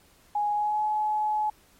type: tone with pitch glide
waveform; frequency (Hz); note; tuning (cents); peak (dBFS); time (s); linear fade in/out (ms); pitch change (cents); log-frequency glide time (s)
sine; 830.6 to 851; G#5 to G#5; 0 to +42; -23; 0.35-1.5; 5; +42; 0.53-0.82
effects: pink hiss -59 dBFS RMS until 1.79 s + MP3 64 kbps